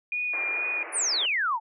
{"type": "tone with vibrato", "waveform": "sine", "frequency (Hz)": 2436, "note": "D#7", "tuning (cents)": -37, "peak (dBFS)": -26, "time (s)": [0.12, 0.83], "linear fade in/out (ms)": 2, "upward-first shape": "sine", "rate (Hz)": 2.2, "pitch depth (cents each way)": 23}
{"type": "band-pass noise", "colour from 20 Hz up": "white", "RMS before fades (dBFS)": -39, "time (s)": [0.33, 1.26], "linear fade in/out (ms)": 5, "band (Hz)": [310, 2500], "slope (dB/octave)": 96}
{"type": "exponential sweep", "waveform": "sine", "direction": "down", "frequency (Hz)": [10300, 837], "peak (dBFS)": -23, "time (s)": [0.92, 1.6], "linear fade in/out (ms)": 50}
{"effects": []}